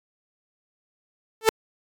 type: tone with exponential growth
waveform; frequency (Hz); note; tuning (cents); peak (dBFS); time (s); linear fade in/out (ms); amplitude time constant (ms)
sawtooth; 442.4; A4; +9; -6; 1.41-1.49; 0; 16
effects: AAC 64 kbps